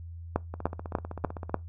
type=two click trains; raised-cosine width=1 ms; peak=-11 / -23 dBFS; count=5 / 16; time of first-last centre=0.36-1.543 / 0.54-1.495 s; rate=3.38 / 15.7 Hz; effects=noise-tail reverb RT60 0.2 s tail -22 dB re dry + added 84 Hz sine -39 dBFS peak until 1.68 s